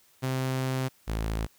sawtooth tone pair in turn, 130.7 / 54.57 Hz, C3 / A1, -1 / -14 cents, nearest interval octave + minor third, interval 1513 cents, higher first, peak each -23 / -24 dBFS, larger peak first, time 0.22-0.89 / 1.07-1.47 s, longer first, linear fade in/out 20 ms, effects white hiss -62 dBFS RMS until 1.58 s

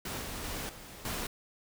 pink noise with level steps, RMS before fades -38 / -40 / -38 / -48 / -36 dBFS, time 0.05-1.27 s, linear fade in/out 5 ms, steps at 0.21 / 0.44 / 0.69 / 1.05 s, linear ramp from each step 2 ms, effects none

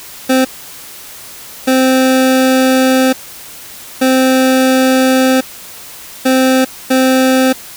25% pulse tone bursts at uneven times, 260.5 Hz, C4, 7 cents flat, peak -4 dBFS, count 5, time 0.29-0.45 / 1.67-3.13 / 4.01-5.41 / 6.25-6.65 / 6.9-7.53 s, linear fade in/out 10 ms, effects white hiss -32 dBFS RMS until 7.76 s

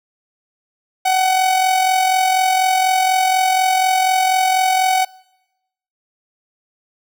45% pulse tone with amplitude modulation, 750 Hz, F#5, 23 cents sharp, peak -11 dBFS, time 1.05-5.05 s, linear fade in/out 10 ms, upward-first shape sine, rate 44.1 Hz, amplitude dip 45%, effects noise-tail reverb RT60 0.9 s tail -24 dB re dry

